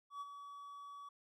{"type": "tone with ADSR envelope", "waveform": "triangle", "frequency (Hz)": 1138, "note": "C#6", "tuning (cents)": 45, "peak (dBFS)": -39, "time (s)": [0.1, 1.09], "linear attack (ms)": 110, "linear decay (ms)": 32, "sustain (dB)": -8, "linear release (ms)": 6, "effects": []}